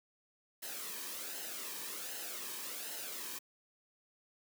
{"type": "noise with flanger", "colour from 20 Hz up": "white", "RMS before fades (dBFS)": -43, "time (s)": [0.62, 3.39], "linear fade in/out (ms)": 10, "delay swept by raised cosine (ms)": [0.85, 1.46], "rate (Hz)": 1.3, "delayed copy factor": -0.55, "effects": ["high-pass 200 Hz 12 dB/octave"]}